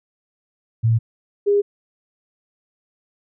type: tone pair in turn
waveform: sine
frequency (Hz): 113.7 / 406.8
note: A#2 / G#4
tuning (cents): -43 / -36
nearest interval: octave + minor seventh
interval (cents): 2207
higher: second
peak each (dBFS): -13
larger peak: neither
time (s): 0.83-0.99 / 1.46-1.62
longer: neither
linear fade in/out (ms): 20
effects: none